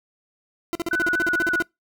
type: tone bursts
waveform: 40% pulse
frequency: 339.5 Hz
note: F4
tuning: 49 cents flat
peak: -22 dBFS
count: 14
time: 0.73-1.623 s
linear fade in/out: 0 ms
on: 22 ms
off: 45 ms
type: tone with vibrato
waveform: sine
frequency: 1480 Hz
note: F#6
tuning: in tune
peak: -20 dBFS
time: 0.91-1.62 s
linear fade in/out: 5 ms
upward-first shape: square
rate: 4.2 Hz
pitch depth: 21 cents each way
effects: noise-tail reverb RT60 0.2 s tail -26 dB re dry